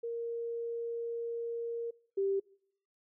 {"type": "tone pair in turn", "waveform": "sine", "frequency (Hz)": [466.2, 392], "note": ["A#4", "G4"], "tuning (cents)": [0, 0], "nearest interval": "minor third", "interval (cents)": 300, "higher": "first", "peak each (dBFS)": [-34, -28], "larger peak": "second", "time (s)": [[0.03, 1.91], [2.17, 2.4]], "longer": "first", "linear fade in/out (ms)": 10, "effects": ["noise-tail reverb RT60 0.7 s tail -24 dB re dry"]}